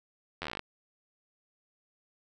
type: slowing click train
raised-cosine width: 0.3 ms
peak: -19 dBFS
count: 12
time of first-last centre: 0.42-0.594 s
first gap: 11 ms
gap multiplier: 1.07
effects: none